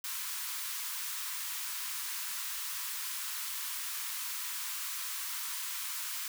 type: high-pass noise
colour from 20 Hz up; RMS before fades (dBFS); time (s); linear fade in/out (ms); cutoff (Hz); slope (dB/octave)
white; -38; 0.04-6.28; 2; 920; 96
effects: none